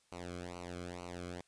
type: tone with flanger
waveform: sawtooth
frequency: 88.3 Hz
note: F2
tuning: 20 cents sharp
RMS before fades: -45 dBFS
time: 0.12-1.41 s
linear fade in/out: 0 ms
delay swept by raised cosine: 0.57 to 1.11 ms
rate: 2.2 Hz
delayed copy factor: -1
effects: white hiss -72 dBFS RMS until 1.47 s + resampled to 22050 Hz